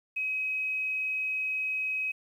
sine tone, 2539 Hz, D#7, 34 cents sharp, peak -28 dBFS, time 0.16-2.12 s, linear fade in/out 10 ms, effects 10-bit

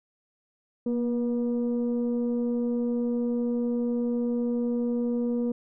sine tone pair together, 238.2 / 482.4 Hz, A#3 / B4, +38 / -41 cents, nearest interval octave, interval 1221 cents, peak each -24 / -29 dBFS, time 0.86-5.52 s, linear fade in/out 5 ms, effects tanh soft clip ceiling -19 dBFS

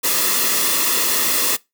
white noise with comb filter, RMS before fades -18 dBFS, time 0.03-1.57 s, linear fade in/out 20 ms, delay 1.3 ms, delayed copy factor -0.6, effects noise-tail reverb RT60 0.2 s tail -22 dB re dry + high-pass 200 Hz 12 dB/octave

